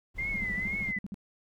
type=noise; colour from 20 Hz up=brown; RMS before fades=-41 dBFS; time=0.14-0.94 s; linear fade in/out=50 ms
type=tone with vibrato; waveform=sine; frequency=2076 Hz; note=C7; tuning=14 cents flat; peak=-30 dBFS; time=0.18-0.99 s; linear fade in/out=10 ms; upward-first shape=triangle; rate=2.1 Hz; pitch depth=110 cents each way
type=tone bursts; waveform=sine; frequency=198.7 Hz; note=G3; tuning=24 cents sharp; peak=-34 dBFS; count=11; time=0.34-1.143 s; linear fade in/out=0 ms; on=23 ms; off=55 ms
effects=none